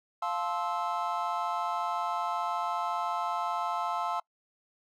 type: chord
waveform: triangle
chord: F major seventh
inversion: none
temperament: just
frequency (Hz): 698.5 / 873.1 / 1047.7 / 1309.6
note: F5 / A5 / C6 / E6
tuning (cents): 0 / -14 / +2 / -12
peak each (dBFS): -33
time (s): 0.22-4.2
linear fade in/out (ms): 5
effects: noise-tail reverb RT60 0.1 s tail -24 dB re dry